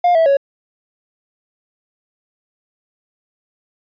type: tone with pitch steps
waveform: triangle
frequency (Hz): 706 / 653 / 556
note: F5 / E5 / C#5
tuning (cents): +19 / -17 / +5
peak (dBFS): -7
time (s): 0.04-0.37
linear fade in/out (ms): 5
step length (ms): 110
effects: tanh soft clip ceiling -3 dBFS + resampled to 11025 Hz